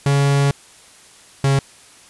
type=tone pair in turn; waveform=45% pulse; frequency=140.4 / 137.35 Hz; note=C#3 / C#3; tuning=+22 / -16 cents; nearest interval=unison; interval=38 cents; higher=first; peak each=-13 dBFS; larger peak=neither; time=0.06-0.51 / 1.44-1.59 s; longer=first; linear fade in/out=2 ms; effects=white hiss -46 dBFS RMS until 2.09 s + resampled to 24000 Hz